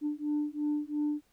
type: beating tone pair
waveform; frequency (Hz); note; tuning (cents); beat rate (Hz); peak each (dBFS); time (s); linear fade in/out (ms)
sine; 295.5 / 298.4; D4 / D4; +11 / +28; 2.9; -31 / -31; 0.01-1.22; 50
effects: tanh soft clip ceiling -24 dBFS + pink hiss -70 dBFS RMS until 1.32 s